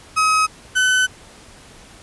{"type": "tone pair in turn", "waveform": "35% pulse", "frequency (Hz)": [1271, 1511.5], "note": ["D#6", "F#6"], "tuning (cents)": [36, 36], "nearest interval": "minor third", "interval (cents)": 300, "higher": "second", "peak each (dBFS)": -12, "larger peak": "neither", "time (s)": [[0.16, 0.47], [0.75, 1.07]], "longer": "second", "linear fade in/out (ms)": 20, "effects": ["pink hiss -44 dBFS RMS until 2.02 s", "resampled to 24000 Hz"]}